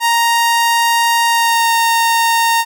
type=tone with pitch glide; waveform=sawtooth; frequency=932.3 to 921.6 Hz; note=A#5 to A#5; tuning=0 to -20 cents; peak=-7 dBFS; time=0-2.65 s; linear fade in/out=50 ms; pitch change=-20 cents; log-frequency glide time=1.25-1.73 s; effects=none